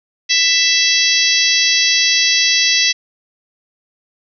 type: harmonic tone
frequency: 662 Hz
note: E5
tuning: 7 cents sharp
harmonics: 3 / 4 / 5 / 6 / 7 / 8 / 9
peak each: -19 / -19 / -19 / -19 / -19 / -19 / -19 dBFS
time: 0.29-2.93 s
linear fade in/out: 20 ms
effects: none